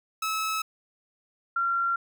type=tone pair in turn; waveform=sawtooth / sine; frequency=1297 / 1374.1 Hz; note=E6 / F6; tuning=-28 / -29 cents; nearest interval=minor second; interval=99 cents; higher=second; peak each=-23 dBFS; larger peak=neither; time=0.22-0.62 / 1.56-1.96 s; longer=neither; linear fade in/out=5 ms; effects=none